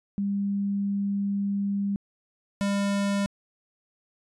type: tone pair in turn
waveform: sine / square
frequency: 200 / 200 Hz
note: G3 / G3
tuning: +35 / +35 cents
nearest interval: unison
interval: 0 cents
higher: neither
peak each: -24 dBFS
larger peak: neither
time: 0.18-1.96 / 2.61-3.26 s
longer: first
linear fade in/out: 0 ms
effects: resampled to 24000 Hz